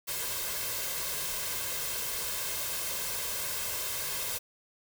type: noise with comb filter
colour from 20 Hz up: white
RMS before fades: -34 dBFS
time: 0.07-4.39 s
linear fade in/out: 20 ms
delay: 1.9 ms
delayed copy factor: +0.6
effects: none